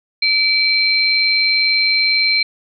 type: tone pair together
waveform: sine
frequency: 2315 / 4139 Hz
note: D7 / C8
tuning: -25 / -20 cents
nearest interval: minor seventh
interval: 1005 cents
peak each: -15 dBFS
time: 0.22-2.43 s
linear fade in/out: 5 ms
effects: none